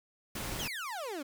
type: noise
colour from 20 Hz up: pink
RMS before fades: -38 dBFS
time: 0.35-0.68 s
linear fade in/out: 5 ms
type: exponential sweep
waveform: 30% pulse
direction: down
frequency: 3451 to 264.3 Hz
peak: -34 dBFS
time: 0.59-1.23 s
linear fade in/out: 10 ms
effects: none